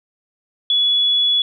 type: tone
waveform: sine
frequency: 3399 Hz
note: G#7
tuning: 39 cents sharp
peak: -13 dBFS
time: 0.7-1.42 s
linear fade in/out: 2 ms
effects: none